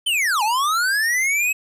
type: linear two-way sweep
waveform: square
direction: down then up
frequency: 3136 to 812 to 2584 Hz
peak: -18 dBFS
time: 0.06-1.53 s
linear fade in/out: 10 ms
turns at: 0.43 s
effects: resampled to 32000 Hz + 9-bit